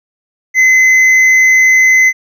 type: tone with hard clipping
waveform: triangle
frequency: 2043 Hz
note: C7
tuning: 42 cents flat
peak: -6 dBFS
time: 0.54-2.13 s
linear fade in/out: 50 ms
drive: 8 dB
effects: none